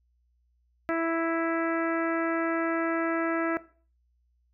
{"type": "harmonic tone", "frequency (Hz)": 330, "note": "E4", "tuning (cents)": 2, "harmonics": [1, 2, 3, 4, 5, 6, 7, 8], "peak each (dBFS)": [-28, -29, -40, -33, -36, -38, -44, -51], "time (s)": [0.89, 3.57], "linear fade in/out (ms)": 0, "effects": ["noise-tail reverb RT60 0.4 s tail -17 dB re dry", "added 60 Hz sine -66 dBFS peak until 4.53 s"]}